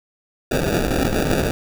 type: noise with sample-and-hold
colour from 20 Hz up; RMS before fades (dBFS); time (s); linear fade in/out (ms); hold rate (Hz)
white; -20; 0.51-1.51; 2; 1050
effects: none